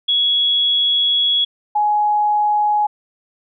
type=tone pair in turn; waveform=sine; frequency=3351 / 837.8 Hz; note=G#7 / G#5; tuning=+15 / +15 cents; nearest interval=2 octaves; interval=2400 cents; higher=first; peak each=-13 dBFS; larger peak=neither; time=0.08-1.45 / 1.75-2.87 s; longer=first; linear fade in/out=10 ms; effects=none